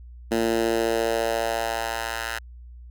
10% pulse tone with high-pass filter sweep, 114.3 Hz, A#2, 34 cents flat, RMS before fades -25 dBFS, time 0.31-2.39 s, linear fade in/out 10 ms, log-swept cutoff 260 to 1300 Hz, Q 1.9, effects added 60 Hz sine -40 dBFS peak until 2.9 s

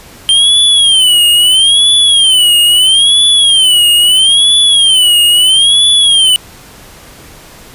square tone with vibrato, 3136 Hz, G7, in tune, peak -5 dBFS, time 0.29-6.36 s, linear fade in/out 0 ms, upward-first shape sine, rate 0.76 Hz, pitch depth 160 cents each way, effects pink hiss -35 dBFS RMS until 7.74 s + resampled to 32000 Hz

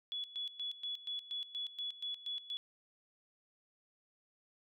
sine tone with tremolo, 3400 Hz, G#7, 40 cents sharp, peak -37 dBFS, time 0.12-2.57 s, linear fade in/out 0 ms, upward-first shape square, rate 4.2 Hz, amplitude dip 80%, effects none

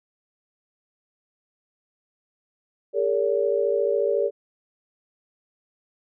sine tone cluster, 405.3 / 459.4 / 569 Hz, G#4 / A#4 / C#5, -42 / -25 / +45 cents, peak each -24 dBFS, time 2.93-4.31 s, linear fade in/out 50 ms, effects none

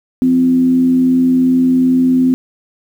sine tone with frequency modulation, 256.9 Hz, C4, 32 cents flat, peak -8 dBFS, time 0.22-2.34 s, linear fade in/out 0 ms, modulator 82.6 Hz, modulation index 0.29, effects 7-bit

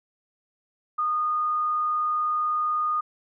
sine tone, 1228 Hz, D#6, 23 cents flat, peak -22 dBFS, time 0.98-3.01 s, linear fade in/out 10 ms, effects none

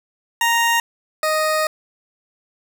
20% pulse tone pair in turn, 932.3 / 622.2 Hz, A#5 / D#5, 0 / 0 cents, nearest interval perfect fifth, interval 700 cents, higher first, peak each -10 / -12 dBFS, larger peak first, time 0.41-0.8 / 1.23-1.67 s, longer second, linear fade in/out 2 ms, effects none

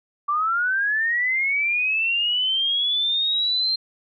sine linear sweep, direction up, 1149 to 4176 Hz, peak -19 dBFS, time 0.28-3.76 s, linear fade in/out 10 ms, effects none

